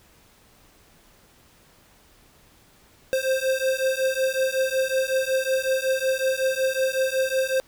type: beating tone pair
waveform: square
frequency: 523.3 / 528.7 Hz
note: C5 / C5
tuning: 0 / +18 cents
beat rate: 5.4 Hz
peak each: -25 dBFS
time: 3.13-7.6 s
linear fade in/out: 0 ms
effects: pink hiss -56 dBFS RMS until 7.67 s